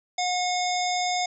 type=harmonic tone; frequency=723 Hz; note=F#5; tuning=40 cents flat; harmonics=1 / 3 / 5 / 7 / 9 / 10; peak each=-25 / -32 / -33 / -33 / -37 / -37 dBFS; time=0.18-1.26 s; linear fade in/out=5 ms; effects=none